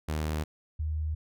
sawtooth / sine tone pair in turn, 77.2 / 77.49 Hz, D#2 / D#2, -13 / -7 cents, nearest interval unison, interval 6 cents, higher second, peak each -25 / -28 dBFS, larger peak first, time 0.08-0.44 / 0.79-1.15 s, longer neither, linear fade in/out 10 ms, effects none

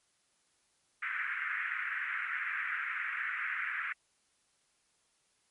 pink band-pass noise, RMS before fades -36 dBFS, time 1.02-3.93 s, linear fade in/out 10 ms, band 1400 to 2200 Hz, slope 48 dB/octave, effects white hiss -73 dBFS RMS until 5.5 s + MP3 48 kbps

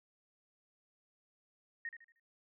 sine tone with echo, 1856 Hz, A#6, 8 cents flat, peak -38 dBFS, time 1.85-1.89 s, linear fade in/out 2 ms, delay 77 ms, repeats 4, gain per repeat -9 dB, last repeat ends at 2.198 s, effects none

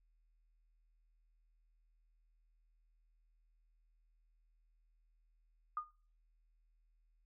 sine tone with exponential decay, 1223 Hz, D#6, 30 cents flat, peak -33 dBFS, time 5.77-5.91 s, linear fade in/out 2 ms, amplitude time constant 29 ms, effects noise-tail reverb RT60 0.4 s tail -20 dB re dry + added 40 Hz sine -70 dBFS peak until 7.25 s

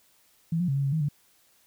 sine tone with pitch steps, 165.1 / 177.9 / 137.1 / 139.2 / 137.2 / 158.6 / 145.7 Hz, E3 / F3 / C#3 / C#3 / C#3 / D#3 / D3, +3 / +32 / -19 / +8 / -17 / +33 / -13 cents, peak -23 dBFS, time 0.52-1.087 s, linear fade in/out 5 ms, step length 81 ms, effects white hiss -63 dBFS RMS until 1.66 s

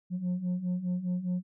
sine beating tone pair, 176.9 / 181.8 Hz, F3 / F#3, +23 / -30 cents, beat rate 4.9 Hz, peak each -32 / -28 dBFS, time 0.1-1.43 s, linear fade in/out 50 ms, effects tanh soft clip ceiling -26 dBFS

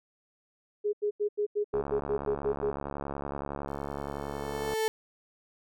sine tone bursts, 415.3 Hz, G#4, in tune, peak -25 dBFS, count 11, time 0.84-2.712 s, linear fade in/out 20 ms, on 92 ms, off 86 ms
click train, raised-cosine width 1 ms, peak -21 dBFS, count 213, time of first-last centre 1.74-4.734 s, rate 70.8 Hz
35% pulse tone with exponential growth, 440 Hz, A4, in tune, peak -23 dBFS, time 3.68-4.88 s, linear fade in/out 0 ms, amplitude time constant 260 ms
effects none

